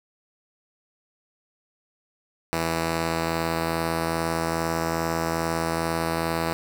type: tone pair together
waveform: 5% pulse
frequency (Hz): 82.41 / 164.81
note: E2 / E3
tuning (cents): 0 / 0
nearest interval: octave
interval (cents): 1200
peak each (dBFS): -17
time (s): 2.53-6.53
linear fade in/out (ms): 0
effects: none